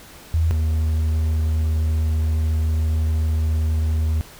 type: tone pair in turn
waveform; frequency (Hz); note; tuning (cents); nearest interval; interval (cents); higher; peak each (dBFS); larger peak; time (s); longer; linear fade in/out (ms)
sine / triangle; 81.2 / 78.75; E2 / D#2; -26 / +21; minor second; 53; first; -15; neither; 0.34-0.51 / 0.51-4.21; second; 0
effects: pink hiss -43 dBFS RMS until 4.39 s